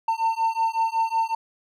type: beating tone pair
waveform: triangle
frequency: 900 / 905.4 Hz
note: A5 / A5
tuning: +39 / +49 cents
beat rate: 5.4 Hz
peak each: -22 dBFS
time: 0.08-1.35 s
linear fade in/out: 5 ms
effects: none